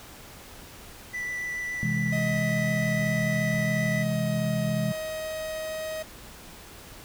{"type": "tone with vibrato", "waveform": "triangle", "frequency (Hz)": 1975.5, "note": "B6", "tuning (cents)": 0, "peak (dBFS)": -28, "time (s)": [1.13, 4.04], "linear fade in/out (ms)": 20, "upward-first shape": "triangle", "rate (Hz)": 7.1, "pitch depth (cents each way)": 10}
{"type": "chord", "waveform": "sine", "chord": "C augmented", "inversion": "none", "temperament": "equal", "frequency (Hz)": [130.81, 164.81, 207.7], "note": ["C3", "E3", "G#3"], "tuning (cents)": [0, 0, 0], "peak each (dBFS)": -29, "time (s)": [1.83, 4.92], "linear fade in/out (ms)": 0}
{"type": "tone", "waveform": "45% pulse", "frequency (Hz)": 630, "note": "D#5", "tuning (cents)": 21, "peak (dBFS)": -31, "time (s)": [2.12, 6.03], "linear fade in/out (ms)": 10}
{"effects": ["pink hiss -46 dBFS RMS until 7.04 s"]}